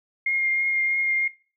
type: tone with vibrato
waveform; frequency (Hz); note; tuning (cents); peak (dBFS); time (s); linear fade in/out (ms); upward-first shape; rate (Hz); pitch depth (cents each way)
sine; 2129; C7; +30; -20; 0.26-1.28; 5; triangle; 3.1; 14
effects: noise-tail reverb RT60 0.4 s tail -19 dB re dry